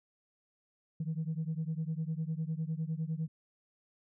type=beating tone pair; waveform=sine; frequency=155.56 / 165.46 Hz; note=D#3 / E3; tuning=0 / +7 cents; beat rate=9.9 Hz; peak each=-34 / -35 dBFS; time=1-3.28 s; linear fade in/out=5 ms; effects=tanh soft clip ceiling -28 dBFS